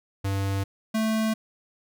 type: tone pair in turn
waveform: square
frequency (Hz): 98 / 220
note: G2 / A3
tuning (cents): 0 / 0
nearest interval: octave + major second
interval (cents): 1400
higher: second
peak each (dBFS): -25 / -23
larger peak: second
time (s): 0.24-0.64 / 0.94-1.34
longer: neither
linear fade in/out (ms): 10
effects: none